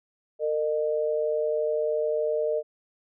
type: tone pair together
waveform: sine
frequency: 455.8 / 609.5 Hz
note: A#4 / D#5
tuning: -39 / -36 cents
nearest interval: perfect fourth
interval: 503 cents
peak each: -26 dBFS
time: 0.39-2.63 s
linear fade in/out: 50 ms
effects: none